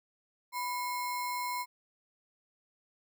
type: tone with sample-and-hold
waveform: sine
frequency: 987.8 Hz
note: B5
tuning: in tune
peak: -32 dBFS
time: 0.52-1.66 s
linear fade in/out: 50 ms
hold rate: 3150 Hz
effects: none